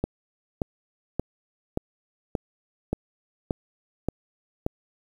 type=click train; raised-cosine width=2 ms; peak=-11 dBFS; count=9; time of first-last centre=0.04-4.664 s; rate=1.73 Hz; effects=8-bit